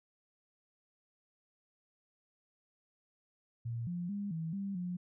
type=tone with pitch steps; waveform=sine; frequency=116.8 / 175.1 / 202.4 / 162.3 / 197.6 / 178.4 Hz; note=A#2 / F3 / G#3 / E3 / G3 / F3; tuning=+4 / +5 / -44 / -27 / +14 / +37 cents; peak=-35 dBFS; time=3.65-4.97 s; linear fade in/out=10 ms; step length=220 ms; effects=none